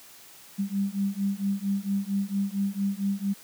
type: beating tone pair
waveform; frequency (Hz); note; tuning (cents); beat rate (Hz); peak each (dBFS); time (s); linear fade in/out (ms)
sine; 196 / 200.4; G3 / G3; 0 / +38; 4.4; -28; 0.58-3.34; 20
effects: white hiss -50 dBFS RMS until 3.43 s + high-pass 80 Hz 12 dB/octave